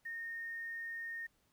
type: tone with quantisation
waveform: sine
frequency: 1840 Hz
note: A#6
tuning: 23 cents flat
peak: -40 dBFS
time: 0.05-1.27 s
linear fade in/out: 10 ms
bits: 11
effects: pink hiss -75 dBFS RMS until 1.52 s